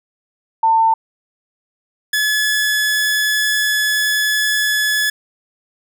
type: tone pair in turn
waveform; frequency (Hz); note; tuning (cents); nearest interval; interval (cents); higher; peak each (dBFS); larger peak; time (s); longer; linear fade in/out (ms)
sine / sawtooth; 898 / 1709.9; A5 / A6; +35 / -50; major seventh; 1115; second; -10 / -11; first; 0.63-0.94 / 2.13-5.1; second; 5
effects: none